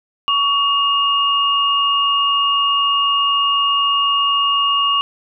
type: tone pair together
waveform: sine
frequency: 1128 / 2842 Hz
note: C#6 / F7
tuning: +30 / +30 cents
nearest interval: octave + major third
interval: 1600 cents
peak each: -16 dBFS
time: 0.28-5.01 s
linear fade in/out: 0 ms
effects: none